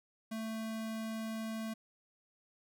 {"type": "tone", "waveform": "square", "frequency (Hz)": 221.9, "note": "A3", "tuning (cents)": 15, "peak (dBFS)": -38, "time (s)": [0.31, 1.74], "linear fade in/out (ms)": 10, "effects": []}